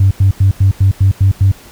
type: tone bursts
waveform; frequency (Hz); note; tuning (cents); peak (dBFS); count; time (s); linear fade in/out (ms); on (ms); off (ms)
sine; 96.9; G2; -20; -4; 8; 0-1.517; 5; 110; 91
effects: tanh soft clip ceiling -2 dBFS + pink hiss -39 dBFS RMS until 1.71 s